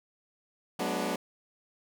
15% pulse chord, G# half-diminished seventh, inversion third, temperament equal with one note detuned, 185 / 213 / 246.9 / 293.7 Hz, F#3 / G#3 / B3 / D4, 0 / +44 / 0 / 0 cents, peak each -29 dBFS, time 0.79-1.16 s, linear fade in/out 5 ms, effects none

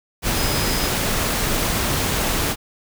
sine tone in noise, 5040 Hz, D#8, 21 cents sharp, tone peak -29 dBFS, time 0.34-0.91 s, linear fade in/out 50 ms, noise pink, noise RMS -21 dBFS, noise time 0.22-2.56 s, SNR -11 dB, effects none

